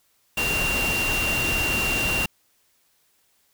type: tone in noise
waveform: sine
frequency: 2764 Hz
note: F7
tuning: 19 cents flat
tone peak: -23 dBFS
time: 0.37-2.26 s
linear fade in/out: 5 ms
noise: pink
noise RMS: -27 dBFS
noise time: 0.37-2.26 s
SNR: +1 dB
effects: white hiss -65 dBFS RMS until 3.53 s